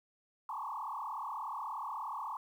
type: tone with frequency modulation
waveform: sine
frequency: 1000 Hz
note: B5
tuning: 21 cents sharp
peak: -37 dBFS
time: 0.49-2.37 s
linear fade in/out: 2 ms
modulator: 36.7 Hz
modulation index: 4.4
effects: 11-bit